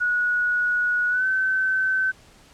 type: tone with pitch glide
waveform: sine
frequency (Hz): 1460 to 1531.7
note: F#6 to G6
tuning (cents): -24 to -41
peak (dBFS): -19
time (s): 0-2.12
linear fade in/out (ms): 20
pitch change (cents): +83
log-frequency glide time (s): 1.09-1.26
effects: pink hiss -52 dBFS RMS until 2.53 s + low-pass 9000 Hz 12 dB/octave